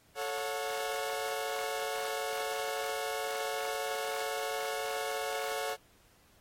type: chord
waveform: sawtooth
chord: F# minor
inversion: first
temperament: equal with one note detuned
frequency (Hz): 440 / 554.4 / 724.3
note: A4 / C#5 / F#5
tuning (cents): 0 / 0 / -37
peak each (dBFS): -34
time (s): 0.15-5.77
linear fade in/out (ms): 50
effects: pink hiss -65 dBFS RMS until 6.4 s + AAC 48 kbps